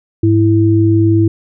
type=tone pair together; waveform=sine; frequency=103.83 / 329.6 Hz; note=G#2 / E4; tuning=0 / 0 cents; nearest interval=octave + minor sixth; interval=2000 cents; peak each=-10 dBFS; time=0.23-1.28 s; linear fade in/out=5 ms; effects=none